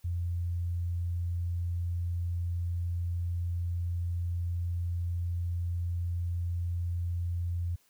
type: tone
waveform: sine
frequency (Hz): 86.7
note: F2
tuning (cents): -12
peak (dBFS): -29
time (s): 0.04-7.76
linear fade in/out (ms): 10
effects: white hiss -67 dBFS RMS until 7.89 s